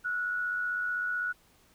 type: tone pair together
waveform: sine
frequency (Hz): 1366 / 1461.8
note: F6 / F#6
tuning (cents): -39 / -21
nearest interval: minor second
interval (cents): 118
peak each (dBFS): -40 / -29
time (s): 0.04-1.33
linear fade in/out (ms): 20
effects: pink hiss -63 dBFS RMS until 1.74 s